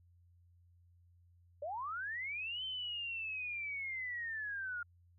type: linear two-way sweep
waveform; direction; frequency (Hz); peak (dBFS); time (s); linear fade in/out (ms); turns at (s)
sine; up then down; 547 to 3100 to 1403; -38; 1.62-4.83; 5; 2.64
effects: added 87 Hz sine -63 dBFS peak until 5.18 s